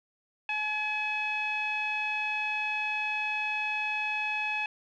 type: tone with low-pass filter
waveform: sawtooth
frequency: 850 Hz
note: G#5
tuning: 40 cents sharp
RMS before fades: -31 dBFS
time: 0.49-4.66 s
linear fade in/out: 2 ms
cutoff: 2700 Hz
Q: 8.4
effects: none

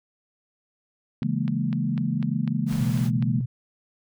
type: chord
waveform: sine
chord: A# half-diminished seventh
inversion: first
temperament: equal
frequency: 138.59 / 164.81 / 207.7 / 233.1 Hz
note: C#3 / E3 / G#3 / A#3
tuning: 0 / 0 / 0 / 0 cents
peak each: -28 dBFS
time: 1.22-3.41 s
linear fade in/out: 2 ms
type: click train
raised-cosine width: 0.3 ms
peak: -23 dBFS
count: 9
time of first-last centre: 1.23-3.225 s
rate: 4.01 Hz
type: band-stop noise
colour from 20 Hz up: pink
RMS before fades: -40 dBFS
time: 2.66-3.11 s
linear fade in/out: 50 ms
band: 160 to 270 Hz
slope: 96 dB/octave
type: tone with vibrato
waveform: sine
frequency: 123.8 Hz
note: B2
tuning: 5 cents sharp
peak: -24 dBFS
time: 2.79-3.46 s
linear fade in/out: 10 ms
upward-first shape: sine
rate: 15 Hz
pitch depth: 23 cents each way
effects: none

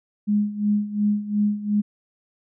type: tone with tremolo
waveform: sine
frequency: 207.7 Hz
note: G#3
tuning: in tune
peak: -16 dBFS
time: 0.27-1.82 s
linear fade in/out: 20 ms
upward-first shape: sine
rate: 2.8 Hz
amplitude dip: 80%
effects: none

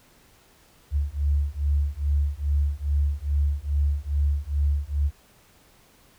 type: beating tone pair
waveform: sine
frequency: 70.9 / 73.3 Hz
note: C#2 / D2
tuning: +40 / -3 cents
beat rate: 2.4 Hz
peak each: -24 dBFS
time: 0.91-5.11 s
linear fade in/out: 50 ms
effects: pink hiss -57 dBFS RMS until 6.18 s

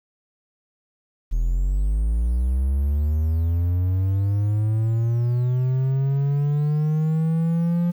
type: linear sweep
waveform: triangle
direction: up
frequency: 39 to 174.61 Hz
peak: -16 dBFS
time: 1.31-7.92 s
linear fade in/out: 20 ms
effects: 9-bit

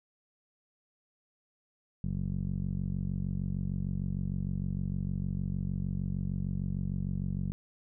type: tone with low-pass filter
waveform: 15% pulse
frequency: 46.55 Hz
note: F#1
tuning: 11 cents sharp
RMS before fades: -33 dBFS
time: 2.04-7.52 s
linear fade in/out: 0 ms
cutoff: 190 Hz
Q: 2.5
effects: none

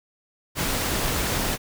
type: noise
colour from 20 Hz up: pink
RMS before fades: -25 dBFS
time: 0.55-1.58 s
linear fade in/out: 50 ms
effects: none

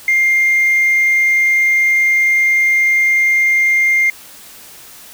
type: tone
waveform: sine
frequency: 2110 Hz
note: C7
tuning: 14 cents sharp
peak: -8 dBFS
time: 0.08-4.1 s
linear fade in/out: 2 ms
effects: tanh soft clip ceiling -7 dBFS + white hiss -38 dBFS RMS until 5.13 s

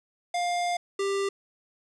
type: tone pair in turn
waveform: square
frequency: 704 / 395.1 Hz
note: F5 / G4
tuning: +14 / +14 cents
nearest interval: minor seventh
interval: 1000 cents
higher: first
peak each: -26 dBFS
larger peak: neither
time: 0.34-0.77 / 0.99-1.29 s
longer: first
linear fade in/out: 5 ms
effects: resampled to 22050 Hz + 9-bit

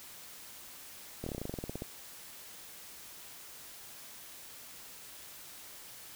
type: slowing click train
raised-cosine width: 2 ms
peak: -24 dBFS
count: 15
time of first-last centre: 1.24-1.821 s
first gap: 24 ms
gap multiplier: 1.08
effects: white hiss -50 dBFS RMS until 6.15 s

